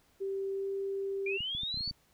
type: tone with pitch glide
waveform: sine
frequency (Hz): 390 to 392.3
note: G4 to G4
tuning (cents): -9 to +1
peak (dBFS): -32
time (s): 0.2-1.38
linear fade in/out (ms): 20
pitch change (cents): +10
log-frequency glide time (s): 0.53-0.67
type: linear sweep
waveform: sine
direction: up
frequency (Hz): 2349 to 4595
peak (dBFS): -33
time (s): 1.26-1.91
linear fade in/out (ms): 5
type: clicks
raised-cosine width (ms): 5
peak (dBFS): -33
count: 8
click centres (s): 1.406 / 1.55 / 1.634 / 1.743 / 1.774 / 1.808 / 1.877 / 1.911
effects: pink hiss -68 dBFS RMS until 2.13 s